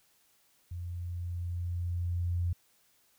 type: tone with level ramp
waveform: sine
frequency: 87.31 Hz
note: F2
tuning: in tune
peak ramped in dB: -36 to -27 dBFS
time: 0.71-2.53 s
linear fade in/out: 5 ms
effects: white hiss -68 dBFS RMS until 3.18 s